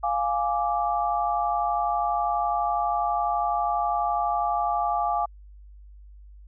sine chord, D diminished, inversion first, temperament equal with one note detuned, 698.5 / 830.6 / 1170.6 Hz, F5 / Ab5 / D6, 0 / 0 / -6 cents, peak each -26 / -26 / -28 dBFS, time 0.03-5.26 s, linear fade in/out 10 ms, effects added 50 Hz sine -44 dBFS peak until 6.47 s

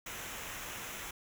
pink noise with comb filter, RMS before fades -43 dBFS, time 0.06-1.11 s, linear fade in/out 5 ms, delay 0.22 ms, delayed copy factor -0.6, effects none

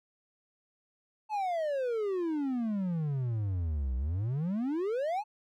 triangle exponential two-way sweep, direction down then up, 880 to 61 to 880 Hz, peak -27 dBFS, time 1.29-5.24 s, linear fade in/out 50 ms, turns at 3.96 s, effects none

